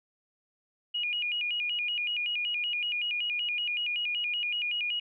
sine tone with vibrato, 2656 Hz, E7, 12 cents sharp, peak -28 dBFS, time 0.94-5 s, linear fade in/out 10 ms, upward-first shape square, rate 5.3 Hz, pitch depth 150 cents each way, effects none

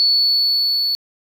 triangle tone with level ramp, 4435 Hz, C#8, in tune, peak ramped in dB -8 to -15 dBFS, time 0-0.95 s, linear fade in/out 0 ms, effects tanh soft clip ceiling -10 dBFS + 8-bit

